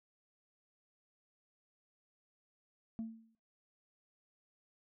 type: tone with exponential decay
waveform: sine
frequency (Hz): 224.9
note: A3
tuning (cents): +38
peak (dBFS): -33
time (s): 2.99-3.35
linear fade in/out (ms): 0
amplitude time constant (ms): 78
effects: noise-tail reverb RT60 0.3 s tail -24 dB re dry + tanh soft clip ceiling -35 dBFS